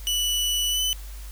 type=tone with pitch glide; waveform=sawtooth; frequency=2960 to 3010 Hz; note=F#7 to F#7; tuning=0 to +29 cents; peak=-19 dBFS; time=0.07-0.93 s; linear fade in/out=0 ms; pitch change=+29 cents; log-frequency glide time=0.7-0.8 s; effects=added 50 Hz sine -35 dBFS peak until 1.31 s + white hiss -47 dBFS RMS until 1.31 s